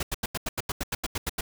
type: noise bursts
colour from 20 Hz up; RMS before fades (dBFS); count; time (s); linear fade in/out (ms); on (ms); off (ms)
pink; -29; 13; 0-1.41; 5; 30; 85
effects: none